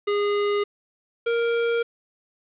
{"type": "tone pair in turn", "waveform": "square", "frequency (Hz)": [410.1, 466.9], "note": ["G#4", "A#4"], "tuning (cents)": [-22, 3], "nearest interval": "major second", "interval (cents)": 225, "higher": "second", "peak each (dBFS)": -21, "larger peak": "neither", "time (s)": [[0.07, 0.64], [1.26, 1.83]], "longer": "neither", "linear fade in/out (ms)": 10, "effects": ["resampled to 8000 Hz", "8-bit"]}